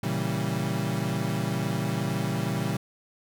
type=chord; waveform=35% pulse; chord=A# diminished seventh; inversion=none; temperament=equal; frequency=116.54 / 138.59 / 164.81 / 196 Hz; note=A#2 / C#3 / E3 / G3; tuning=0 / 0 / 0 / 0 cents; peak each=-30 dBFS; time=0.03-2.77 s; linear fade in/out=5 ms; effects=none